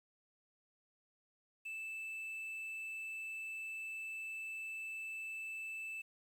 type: tone with quantisation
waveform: triangle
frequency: 2637 Hz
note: E7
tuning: in tune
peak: -40 dBFS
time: 1.65-6.02 s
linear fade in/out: 10 ms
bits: 11
effects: none